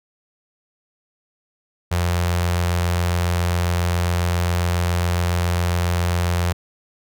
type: tone with notch filter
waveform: sawtooth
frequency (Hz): 87.31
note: F2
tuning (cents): 0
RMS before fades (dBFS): -20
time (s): 1.91-6.53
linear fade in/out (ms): 10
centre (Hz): 270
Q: 0.95
effects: none